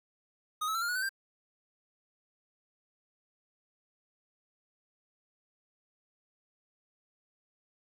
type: tone with pitch steps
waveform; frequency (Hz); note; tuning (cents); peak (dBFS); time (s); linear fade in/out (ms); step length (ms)
square; 1244.5 / 1295.1 / 1347.8 / 1402.6 / 1459.6 / 1518.9 / 1580.7; D#6 / E6 / E6 / F6 / F#6 / F#6 / G6; 0 / -31 / +38 / +7 / -24 / +45 / +14; -31; 0.61-1.093; 10; 69
effects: 10-bit